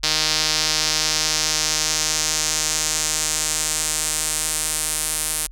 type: tone with band-pass filter sweep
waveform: sawtooth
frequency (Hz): 155.3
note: D#3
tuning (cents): -3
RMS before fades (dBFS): -22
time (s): 0.03-5.47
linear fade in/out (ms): 10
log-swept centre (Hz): 4800 to 9700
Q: 2.2
effects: added 41 Hz sine -37 dBFS peak until 5.51 s